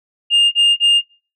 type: tone bursts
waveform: sine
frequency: 2819 Hz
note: F7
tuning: 16 cents sharp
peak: -6 dBFS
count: 3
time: 0.3-1.018 s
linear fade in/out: 50 ms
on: 220 ms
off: 29 ms
effects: noise-tail reverb RT60 0.4 s tail -26 dB re dry + tanh soft clip ceiling -8 dBFS